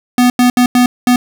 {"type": "tone bursts at uneven times", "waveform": "square", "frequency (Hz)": 246.9, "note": "B3", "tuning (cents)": 0, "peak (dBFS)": -7, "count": 5, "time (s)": [[0.18, 0.3], [0.39, 0.5], [0.57, 0.66], [0.75, 0.86], [1.07, 1.16]], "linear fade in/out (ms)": 2, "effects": []}